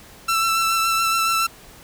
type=tone with vibrato; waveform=sawtooth; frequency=1335 Hz; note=E6; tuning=22 cents sharp; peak=-14 dBFS; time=0.28-1.47 s; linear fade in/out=10 ms; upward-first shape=sine; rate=7.1 Hz; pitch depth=18 cents each way; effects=pink hiss -45 dBFS RMS until 1.83 s